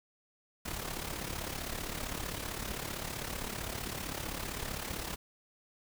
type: noise with amplitude modulation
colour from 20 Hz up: pink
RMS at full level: -36 dBFS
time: 0.65-5.16 s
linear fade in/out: 10 ms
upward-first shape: sine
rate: 35.5 Hz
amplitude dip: 65%
effects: none